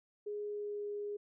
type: tone with pitch glide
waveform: sine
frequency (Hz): 415.3 to 412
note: G#4 to G#4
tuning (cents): 0 to -14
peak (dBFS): -37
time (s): 0.26-1.17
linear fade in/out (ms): 10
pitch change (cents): -14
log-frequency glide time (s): 0.46-0.87
effects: none